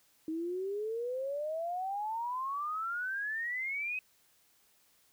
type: exponential sweep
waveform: sine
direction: up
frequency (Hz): 312.5 to 2554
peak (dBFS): -33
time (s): 0.28-3.99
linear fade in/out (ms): 2
effects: white hiss -68 dBFS RMS until 5.12 s